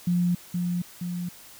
sine tone with echo, 176.2 Hz, F3, 16 cents sharp, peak -20 dBFS, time 0.07-0.35 s, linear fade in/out 5 ms, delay 470 ms, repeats 2, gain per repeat -4 dB, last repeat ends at 1.29 s, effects white hiss -48 dBFS RMS until 1.59 s

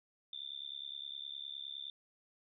sine tone with amplitude modulation, 3552 Hz, A7, 16 cents sharp, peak -38 dBFS, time 0.33-1.9 s, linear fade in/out 2 ms, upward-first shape sine, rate 69.7 Hz, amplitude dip 100%, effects none

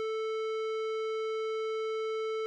sine tone with tanh clipping, 440 Hz, A4, in tune, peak -33 dBFS, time 0-2.46 s, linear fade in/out 0 ms, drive 16 dB, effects none

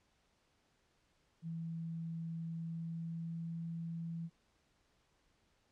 sine tone with pitch glide, 164.81 to 166.34 Hz, E3 to E3, 0 to +16 cents, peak -39 dBFS, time 1.42-4.3 s, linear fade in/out 50 ms, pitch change +16 cents, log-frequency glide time 2.46-3.6 s, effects pink hiss -75 dBFS RMS until 5.71 s + low-pass 7000 Hz 12 dB/octave

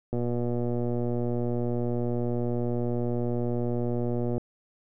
click train, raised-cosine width 2 ms, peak -17 dBFS, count 511, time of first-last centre 0.13-4.38 s, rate 120 Hz, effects none

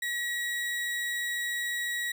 35% pulse tone, 1914 Hz, A#6, 45 cents sharp, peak -28 dBFS, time 0.02-2.12 s, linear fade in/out 5 ms, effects none

